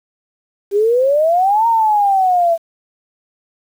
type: exponential two-way sweep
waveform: sine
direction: up then down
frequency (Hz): 392 to 932.3 to 658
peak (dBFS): -10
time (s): 0.71-2.58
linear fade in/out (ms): 50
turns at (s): 1.67
effects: 7-bit